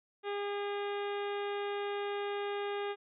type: harmonic tone with a mistuned harmonic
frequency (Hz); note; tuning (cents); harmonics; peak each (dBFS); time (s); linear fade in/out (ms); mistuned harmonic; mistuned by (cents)
406.2; G#4; -38; 1 / 2 / 3 / 4 / 5 / 6 / 7 / 8 / 9; -35 / -41 / -45 / -47 / -49 / -51 / -52 / -53 / -54; 0.23-2.96; 50; 8; +21
effects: none